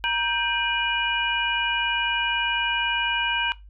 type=tone cluster; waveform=sine; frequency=942 / 1572 / 2422 / 2920 Hz; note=A#5 / G6 / D#7 / F#7; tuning=+18 / +4 / -47 / -24 cents; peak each=-27 dBFS; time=0.04-3.52 s; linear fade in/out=0 ms; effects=noise-tail reverb RT60 0.2 s tail -19 dB re dry + added 50 Hz sine -43 dBFS peak until 3.69 s